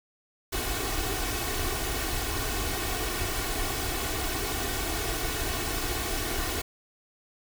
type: noise with comb filter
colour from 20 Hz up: pink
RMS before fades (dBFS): -30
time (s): 0.52-6.62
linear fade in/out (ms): 10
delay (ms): 2.7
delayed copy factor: +0.7
effects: none